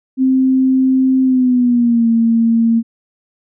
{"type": "tone with pitch glide", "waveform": "sine", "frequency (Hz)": [261.6, 229.1], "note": ["C4", "A#3"], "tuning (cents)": [0, -30], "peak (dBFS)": -9, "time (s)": [0.17, 2.83], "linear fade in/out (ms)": 50, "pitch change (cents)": -230, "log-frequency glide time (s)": [1.23, 2.08], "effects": []}